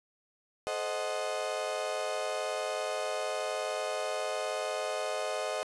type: chord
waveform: 35% pulse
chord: A diminished seventh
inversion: none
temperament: equal with one note detuned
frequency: 432.4 / 523.3 / 622.3 / 740 Hz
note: A4 / C5 / Eb5 / Gb5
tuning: -30 / 0 / 0 / 0 cents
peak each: -38 / -36 / -33 / -38 dBFS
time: 0.67-5.63 s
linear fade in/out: 0 ms
effects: resampled to 24000 Hz + 11-bit